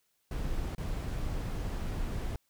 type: noise with dropouts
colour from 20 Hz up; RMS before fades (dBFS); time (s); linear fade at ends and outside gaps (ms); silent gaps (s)
brown; -34; 0.31-2.36; 2; 0.75-0.78
effects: white hiss -75 dBFS RMS until 2.49 s